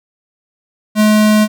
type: tone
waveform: square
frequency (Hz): 213.2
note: G#3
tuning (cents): +46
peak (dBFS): -8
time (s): 0.95-1.48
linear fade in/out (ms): 50
effects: none